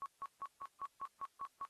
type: tone bursts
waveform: sine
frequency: 1108.7 Hz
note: C#6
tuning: in tune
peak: -40 dBFS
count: 9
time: 0.02-1.651 s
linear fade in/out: 0 ms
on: 39 ms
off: 160 ms
effects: white hiss -75 dBFS RMS until 1.69 s + AAC 32 kbps